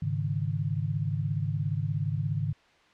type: chord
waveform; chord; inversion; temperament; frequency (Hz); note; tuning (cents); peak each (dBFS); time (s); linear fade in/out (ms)
sine; Ab suspended fourth; none; equal; 103.83 / 138.59 / 155.56; Ab2 / Db3 / Eb3; 0 / 0 / 0; -31; 0.02-2.53; 5
effects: white hiss -60 dBFS RMS until 2.93 s + low-pass 3000 Hz 12 dB/octave